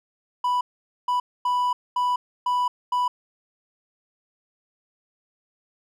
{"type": "tone bursts at uneven times", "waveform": "triangle", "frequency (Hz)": 987.8, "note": "B5", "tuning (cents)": 0, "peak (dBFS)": -18, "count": 6, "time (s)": [[0.44, 0.61], [1.08, 1.2], [1.45, 1.73], [1.96, 2.16], [2.46, 2.68], [2.92, 3.08]], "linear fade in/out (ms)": 5, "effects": []}